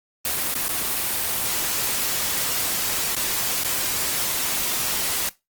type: noise with dropouts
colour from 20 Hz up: white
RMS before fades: -24 dBFS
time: 0.25-5.29 s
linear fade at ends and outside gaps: 1 ms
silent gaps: 0.541-0.552 / 0.682-0.691 / 3.152-3.165 / 3.635-3.646 s
effects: noise-tail reverb RT60 0.2 s tail -19 dB re dry + Opus 24 kbps